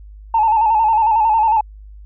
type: tone with vibrato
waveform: sine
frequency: 880 Hz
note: A5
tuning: in tune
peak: -10 dBFS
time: 0.34-1.61 s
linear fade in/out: 5 ms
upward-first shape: square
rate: 11 Hz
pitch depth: 55 cents each way
effects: tanh soft clip ceiling -6 dBFS + added 51 Hz sine -35 dBFS peak until 2.05 s